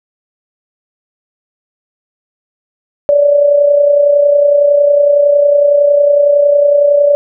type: tone with amplitude modulation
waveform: sine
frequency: 577 Hz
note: D5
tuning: 31 cents flat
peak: -3 dBFS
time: 3.09-7.15 s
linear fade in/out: 0 ms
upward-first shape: sine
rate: 30.9 Hz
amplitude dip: 50%
effects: none